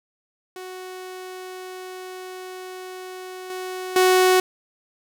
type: tone with level steps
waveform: sawtooth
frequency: 370 Hz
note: F#4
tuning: in tune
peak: -30 / -25 / -10 dBFS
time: 0.56-4.4 s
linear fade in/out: 2 ms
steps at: 3.5 / 3.96 s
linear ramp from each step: 2 ms
effects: none